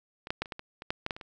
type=clicks; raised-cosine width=0.3 ms; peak=-24 / -13 / -14 / -28 / -20 / -24 / -25 / -13 / -15 / -15 / -27 / -27 dBFS; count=12; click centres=0.271 / 0.305 / 0.42 / 0.458 / 0.522 / 0.594 / 0.821 / 0.905 / 1.064 / 1.108 / 1.165 / 1.212 s; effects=none